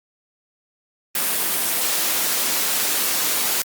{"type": "noise", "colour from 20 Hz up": "white", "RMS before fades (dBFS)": -21, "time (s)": [1.15, 3.62], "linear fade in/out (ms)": 2, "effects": ["high-pass 200 Hz 12 dB/octave", "Opus 32 kbps"]}